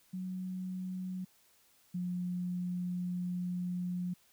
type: tone pair in turn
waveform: sine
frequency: 184.9 / 178.91 Hz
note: F#3 / F3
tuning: -1 / +42 cents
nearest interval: minor second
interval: 57 cents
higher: first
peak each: -36 / -33 dBFS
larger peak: second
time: 0.13-1.25 / 1.94-4.14 s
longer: second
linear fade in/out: 10 ms
effects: white hiss -67 dBFS RMS until 4.32 s